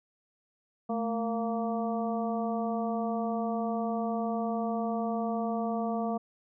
harmonic tone with a mistuned harmonic, 231.1 Hz, A#3, 15 cents flat, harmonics 1 / 2 / 3 / 4 / 5, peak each -31 / -36 / -33 / -43 / -41 dBFS, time 0.89-6.18 s, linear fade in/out 10 ms, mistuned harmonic 1, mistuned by -82 cents, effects none

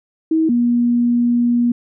sine tone pair in turn, 320 / 239.7 Hz, D#4 / A#3, +49 / +48 cents, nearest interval perfect fourth, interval 501 cents, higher first, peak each -12 dBFS, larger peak neither, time 0.31-0.49 / 0.49-1.72 s, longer second, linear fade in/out 5 ms, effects none

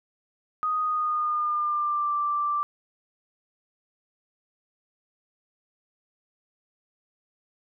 sine tone with pitch glide, 1244.5 to 1174.7 Hz, D#6 to D6, 0 to 0 cents, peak -23 dBFS, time 0.63-2.63 s, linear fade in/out 0 ms, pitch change -100 cents, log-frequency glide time 0.81-2.13 s, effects none

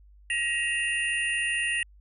sine tone cluster, 1898 / 2541 / 2774 / 9220 Hz, A#6 / D#7 / F7 / D9, +31 / +36 / -12 / -33 cents, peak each -28 / -34 / -29 / -36 dBFS, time 0.3-1.83 s, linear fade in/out 2 ms, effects added 50 Hz sine -51 dBFS peak until 2 s

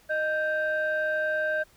sine tone pair together, 618 / 1568 Hz, D#5 / G6, -12 / 0 cents, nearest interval octave + major third, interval 1612 cents, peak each -26 dBFS, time 0.09-1.64 s, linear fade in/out 20 ms, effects tanh soft clip ceiling -19 dBFS + pink hiss -59 dBFS RMS until 1.76 s

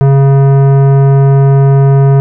sine tone with tanh clipping, 137.5 Hz, C#3, 14 cents flat, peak -5 dBFS, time 0.01-2.2 s, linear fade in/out 0 ms, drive 15 dB, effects none

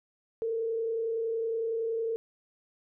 sine tone with frequency modulation, 453.7 Hz, A#4, 47 cents flat, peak -28 dBFS, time 0.42-2.16 s, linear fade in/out 0 ms, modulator 30.8 Hz, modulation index 0.38, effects none

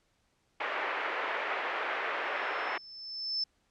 white band-pass noise, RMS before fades -34 dBFS, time 0.6-2.78 s, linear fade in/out 5 ms, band 410 to 2200 Hz, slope 24 dB/octave
sine tone with exponential growth, 5274 Hz, E8, in tune, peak -27 dBFS, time 2.24-3.44 s, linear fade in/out 5 ms, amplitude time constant 260 ms
effects pink hiss -73 dBFS RMS until 3.7 s + low-pass 8000 Hz 12 dB/octave

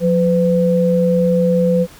sine tone pair together, 178.4 / 504.6 Hz, F3 / B4, +37 / +37 cents, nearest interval octave + tritone, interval 1800 cents, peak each -14 dBFS, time 0-1.87 s, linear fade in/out 50 ms, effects pink hiss -42 dBFS RMS until 1.99 s

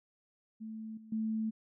sine tone with level steps, 220 Hz, A3, in tune, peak -40 / -50 / -31 dBFS, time 0.6-1.51 s, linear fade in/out 20 ms, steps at 0.97 / 1.12 s, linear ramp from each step 5 ms, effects none

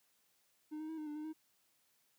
triangle tone with pitch steps, 305.4 / 311.8 / 320.6 / 306.3 / 297.2 / 305 / 314.2 Hz, D#4 / D#4 / E4 / D#4 / D4 / D#4 / D#4, -32 / +4 / -48 / -27 / +21 / -34 / +17 cents, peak -39 dBFS, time 0.71-1.333 s, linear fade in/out 20 ms, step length 89 ms, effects white hiss -75 dBFS RMS until 2.18 s + high-pass 80 Hz 12 dB/octave

